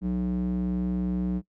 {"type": "tone with band-pass filter", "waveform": "square", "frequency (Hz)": 61.3, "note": "B1", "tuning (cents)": -12, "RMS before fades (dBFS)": -27, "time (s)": [0.01, 1.42], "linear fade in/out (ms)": 50, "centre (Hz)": 220, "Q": 9.7, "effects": ["noise-tail reverb RT60 0.1 s tail -22 dB re dry"]}